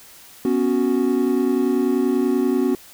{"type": "chord", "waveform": "triangle", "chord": "B suspended second", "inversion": "none", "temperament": "equal", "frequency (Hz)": [246.9, 277.2, 370], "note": ["B3", "C#4", "F#4"], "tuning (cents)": [0, 0, 0], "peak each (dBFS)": -19, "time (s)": [0.45, 2.75], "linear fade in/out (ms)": 2, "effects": ["white hiss -45 dBFS RMS until 2.93 s"]}